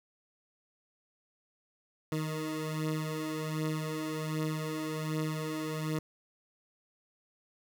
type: beating tone pair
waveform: 20% pulse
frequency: 155.56 / 156.86 Hz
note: D#3 / D#3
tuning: 0 / +14 cents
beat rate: 1.3 Hz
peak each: -29 / -33 dBFS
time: 2.12-5.99 s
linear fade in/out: 2 ms
effects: none